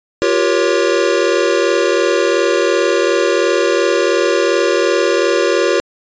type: chord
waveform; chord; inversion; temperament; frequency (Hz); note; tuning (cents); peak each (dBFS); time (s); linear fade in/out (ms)
square; G half-diminished seventh; third; equal with one note detuned; 349.2 / 392 / 476.2 / 554.4; F4 / G4 / Bb4 / Db5; 0 / 0 / +37 / 0; -18; 0.22-5.8; 0
effects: resampled to 16000 Hz